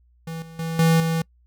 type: tone with level steps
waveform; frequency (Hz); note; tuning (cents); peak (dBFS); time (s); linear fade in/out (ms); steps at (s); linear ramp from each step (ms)
square; 163.7; E3; -12; -30 / -40 / -26 / -15 / -21; 0.27-1.22; 5; 0.42 / 0.59 / 0.79 / 1; 2
effects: noise-tail reverb RT60 0.1 s tail -26 dB re dry + added 60 Hz sine -55 dBFS peak until 1.46 s